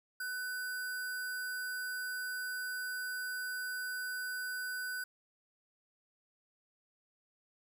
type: tone with sample-and-hold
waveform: sine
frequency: 1500 Hz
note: F#6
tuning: 23 cents sharp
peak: -36 dBFS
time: 0.2-5.04 s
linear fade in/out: 5 ms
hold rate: 6300 Hz
effects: none